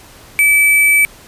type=tone with sample-and-hold; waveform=sine; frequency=2303 Hz; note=D7; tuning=34 cents flat; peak=-7 dBFS; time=0.39-1.05 s; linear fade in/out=0 ms; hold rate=11025 Hz; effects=pink hiss -40 dBFS RMS until 1.27 s + resampled to 32000 Hz